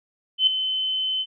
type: tone with ADSR envelope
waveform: sine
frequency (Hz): 3054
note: G7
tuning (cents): -46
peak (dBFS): -12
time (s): 0.38-1.26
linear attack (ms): 91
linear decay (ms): 4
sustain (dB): -10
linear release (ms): 51
effects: none